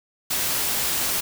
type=noise; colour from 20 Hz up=white; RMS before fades=-24 dBFS; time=0.3-1.21 s; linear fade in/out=10 ms; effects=none